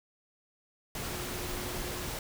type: tone in noise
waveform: sine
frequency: 360 Hz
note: F#4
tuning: 47 cents flat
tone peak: -43 dBFS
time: 1.12-2.08 s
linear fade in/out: 2 ms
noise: pink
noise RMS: -37 dBFS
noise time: 0.95-2.19 s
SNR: -9 dB
effects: none